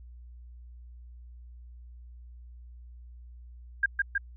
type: tone with echo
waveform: sine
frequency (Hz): 1609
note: G6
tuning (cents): +45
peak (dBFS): -20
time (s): 3.83-3.86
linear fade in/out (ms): 5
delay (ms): 160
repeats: 2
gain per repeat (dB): -2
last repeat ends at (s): 4.18
effects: added 60 Hz sine -45 dBFS peak until 4.36 s